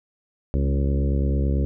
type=harmonic tone with a mistuned harmonic; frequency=69 Hz; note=C#2; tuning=7 cents flat; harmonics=1 / 2 / 3 / 4 / 5 / 6 / 7 / 8; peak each=-20 / -26 / -30 / -32 / -34 / -36 / -37 / -38 dBFS; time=0.54-1.65 s; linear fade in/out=0 ms; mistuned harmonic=3; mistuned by=+26 cents; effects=none